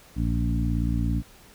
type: harmonic tone with a mistuned harmonic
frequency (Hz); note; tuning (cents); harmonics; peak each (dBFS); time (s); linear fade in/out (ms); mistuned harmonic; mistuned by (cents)
58.1; A#1; -5; 1 / 2 / 3 / 4 / 5; -25 / -28 / -30 / -31 / -32; 0.15-1.23; 50; 1; +40
effects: pink hiss -52 dBFS RMS until 1.54 s